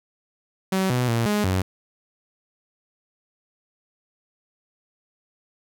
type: tone with pitch steps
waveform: sawtooth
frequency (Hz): 189.9 / 124.6 / 116.2 / 208.3 / 93.5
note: F#3 / B2 / A#2 / G#3 / F#2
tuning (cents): +45 / +16 / -5 / +5 / +19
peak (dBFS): -16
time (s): 0.72-1.62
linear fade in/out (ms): 5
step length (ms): 180
effects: none